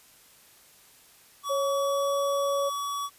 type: tone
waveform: square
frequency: 1136 Hz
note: C#6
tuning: 42 cents sharp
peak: -30 dBFS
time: 1.43-3.1 s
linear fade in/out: 50 ms
type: tone with pitch glide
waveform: sine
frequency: 552 to 558.7 Hz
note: C#5 to C#5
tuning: -7 to +13 cents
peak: -25 dBFS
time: 1.49-2.7 s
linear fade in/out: 20 ms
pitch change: +20 cents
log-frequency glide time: 1.66-2.15 s
effects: white hiss -56 dBFS RMS until 3.18 s + resampled to 32000 Hz